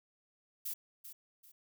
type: noise with echo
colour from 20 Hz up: violet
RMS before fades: -39 dBFS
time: 0.65-0.74 s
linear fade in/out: 10 ms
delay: 390 ms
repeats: 2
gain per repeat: -10 dB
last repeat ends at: 1.52 s
effects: none